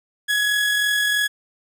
30% pulse tone with amplitude modulation, 1678 Hz, G#6, 17 cents sharp, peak -14 dBFS, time 0.28-1.28 s, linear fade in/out 20 ms, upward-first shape sine, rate 43 Hz, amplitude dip 30%, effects none

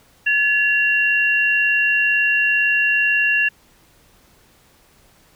sine tone pair together, 1708.4 / 2749 Hz, G#6 / F7, +48 / -28 cents, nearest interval minor sixth, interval 824 cents, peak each -17 dBFS, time 0.26-3.49 s, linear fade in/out 10 ms, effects pink hiss -54 dBFS RMS until 5.35 s

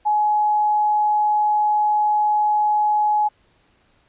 sine tone, 843 Hz, G#5, 26 cents sharp, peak -15 dBFS, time 0.05-3.29 s, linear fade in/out 20 ms, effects pink hiss -60 dBFS RMS until 4.08 s + resampled to 8000 Hz

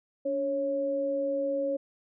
sine tone pair together, 286.7 / 550.7 Hz, D4 / C#5, -42 / -11 cents, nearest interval major seventh, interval 1131 cents, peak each -34 / -27 dBFS, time 0.25-1.77 s, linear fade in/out 10 ms, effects none

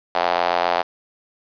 square tone with high-pass filter, 43.65 Hz, F1, in tune, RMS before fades -20 dBFS, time 0.14-0.83 s, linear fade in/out 20 ms, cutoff 720 Hz, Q 2.9, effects resampled to 11025 Hz + 7-bit

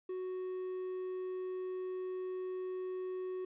triangle tone, 370 Hz, F#4, in tune, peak -35 dBFS, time 0.09-3.45 s, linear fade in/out 5 ms, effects resampled to 8000 Hz + 12-bit

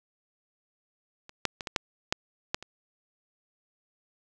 clicks, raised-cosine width 0.2 ms, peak -28 / -7 / -18 / -16 / -7 / -7 / -9 / -24 dBFS, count 8, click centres 1.294 / 1.453 / 1.608 / 1.672 / 1.762 / 2.125 / 2.545 / 2.626 s, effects none

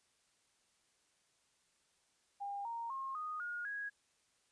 sine tone with pitch steps, 804 / 928.9 / 1073.2 / 1239.9 / 1432.6 / 1655.1 Hz, G5 / A#5 / C6 / D#6 / F6 / G#6, +44 / -6 / +44 / -6 / +44 / -6 cents, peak -39 dBFS, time 2.4-3.9 s, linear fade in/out 20 ms, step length 250 ms, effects white hiss -75 dBFS RMS until 4.51 s + resampled to 22050 Hz

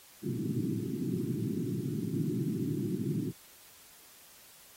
pink band-pass noise, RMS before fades -33 dBFS, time 0.22-3.33 s, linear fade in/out 50 ms, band 110 to 380 Hz, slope 96 dB/octave, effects white hiss -56 dBFS RMS until 4.76 s + AAC 48 kbps

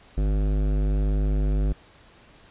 sine tone with hard clipping, 50.7 Hz, G#1, 41 cents flat, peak -22 dBFS, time 0.17-1.73 s, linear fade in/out 10 ms, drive 16 dB, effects pink hiss -53 dBFS RMS until 2.5 s + resampled to 8000 Hz

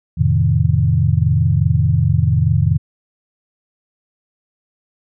sine chord, F dominant seventh, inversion none, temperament equal, 87.31 / 110 / 130.81 / 155.56 Hz, F2 / A2 / C3 / Eb3, 0 / 0 / 0 / 0 cents, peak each -17 dBFS, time 0.17-2.78 s, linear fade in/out 20 ms, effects none

